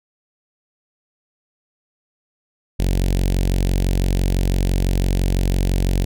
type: tone with notch filter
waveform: sawtooth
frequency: 45.96 Hz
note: F#1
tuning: 11 cents flat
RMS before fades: -18 dBFS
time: 2.79-6.05 s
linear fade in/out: 10 ms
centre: 1200 Hz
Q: 0.57
effects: none